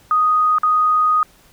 sine tone with dropouts, 1244.5 Hz, D#6, in tune, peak -12 dBFS, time 0.11-1.23 s, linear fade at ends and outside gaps 1 ms, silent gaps 0.584-0.633 s, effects pink hiss -51 dBFS RMS until 1.52 s

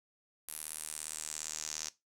sawtooth tone with band-pass filter sweep, 77.3 Hz, D#2, 11 cents flat, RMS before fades -42 dBFS, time 0.48-1.89 s, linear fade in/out 5 ms, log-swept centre 11000 to 6100 Hz, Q 3.7, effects noise-tail reverb RT60 0.2 s tail -18 dB re dry

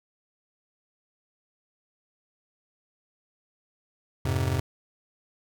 square chord, F minor, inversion none, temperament just, 87.31 / 104.77 / 130.96 Hz, F2 / Ab2 / C3, 0 / +16 / +2 cents, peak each -29 / -30 / -29 dBFS, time 4.25-4.6 s, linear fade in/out 5 ms, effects none

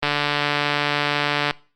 click train, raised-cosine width 0.3 ms, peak -4 dBFS, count 217, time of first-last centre 0.03-1.509 s, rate 146 Hz, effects noise-tail reverb RT60 0.4 s tail -23 dB re dry + Opus 32 kbps

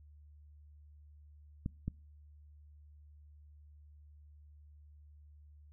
clicks, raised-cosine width 5 ms, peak -23 dBFS, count 2, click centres 1.661 / 1.88 s, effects noise-tail reverb RT60 0.4 s tail -26 dB re dry + added 74 Hz sine -55 dBFS peak until 5.72 s

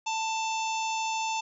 harmonic tone, 887 Hz, A5, 14 cents sharp, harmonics 1 / 3 / 4 / 5 / 6 / 7 / 8, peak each -29 / -35 / -40 / -45 / -44 / -41 / -43 dBFS, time 0.06-1.41 s, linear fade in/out 10 ms, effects none

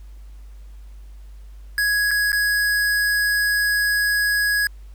square tone with dropouts, 1666 Hz, G#6, 5 cents sharp, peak -18 dBFS, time 1.78-4.67 s, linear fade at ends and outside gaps 1 ms, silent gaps 2.109-2.113 / 2.319-2.329 s, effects added 50 Hz sine -37 dBFS peak until 4.94 s + pink hiss -59 dBFS RMS until 4.94 s

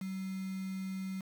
sine tone with quantisation, 190 Hz, F#3, 46 cents sharp, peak -36 dBFS, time 0.01-1.21 s, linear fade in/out 5 ms, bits 8, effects none

